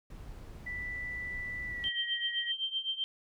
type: noise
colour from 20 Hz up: brown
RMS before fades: -46 dBFS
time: 0.1-1.89 s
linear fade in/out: 5 ms
type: tone with pitch glide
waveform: sine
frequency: 1975.5 to 1900.5 Hz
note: B6 to A#6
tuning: 0 to +33 cents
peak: -36 dBFS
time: 0.66-2.52 s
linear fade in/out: 10 ms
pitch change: -67 cents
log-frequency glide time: 1.66-1.98 s
type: tone with tremolo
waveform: sine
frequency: 3140 Hz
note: G7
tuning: 2 cents sharp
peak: -28 dBFS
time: 1.84-3.04 s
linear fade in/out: 0 ms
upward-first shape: triangle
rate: 7.8 Hz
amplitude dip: 90%
effects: none